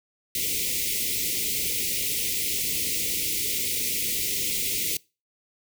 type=band-stop noise; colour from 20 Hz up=white; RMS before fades=-27 dBFS; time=0.35-4.97 s; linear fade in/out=2 ms; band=510 to 2000 Hz; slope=96 dB/octave; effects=noise-tail reverb RT60 0.3 s tail -24 dB re dry